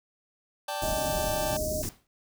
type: chord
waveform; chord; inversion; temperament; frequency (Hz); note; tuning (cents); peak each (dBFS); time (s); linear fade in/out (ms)
sawtooth; D suspended fourth; none; just; 587.3 / 783.1 / 881; D5 / G5 / A5; 0 / -2 / +2; -31; 0.68-1.57; 5
type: band-stop noise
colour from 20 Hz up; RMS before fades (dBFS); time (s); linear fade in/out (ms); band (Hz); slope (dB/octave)
pink; -33; 0.82-1.89; 0; 390 to 5100; 48
type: tone with pitch glide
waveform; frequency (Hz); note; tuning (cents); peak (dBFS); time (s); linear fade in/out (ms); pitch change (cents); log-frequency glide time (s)
sine; 626 to 618.1; D#5 to D#5; +10 to -12; -30; 0.83-1.82; 5; -22; 0.94-1.09
type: noise with exponential decay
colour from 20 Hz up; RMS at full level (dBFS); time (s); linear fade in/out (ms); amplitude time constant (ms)
pink; -38; 1.83-2.07; 1; 52
effects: none